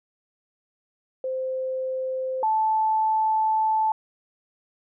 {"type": "tone pair in turn", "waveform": "sine", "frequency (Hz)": [520, 874.5], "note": ["C5", "A5"], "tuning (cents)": [-11, -11], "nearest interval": "major sixth", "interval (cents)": 900, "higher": "second", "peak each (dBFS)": [-25, -19], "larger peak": "second", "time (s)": [[1.24, 2.43], [2.43, 3.92]], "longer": "second", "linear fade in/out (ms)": 2, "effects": []}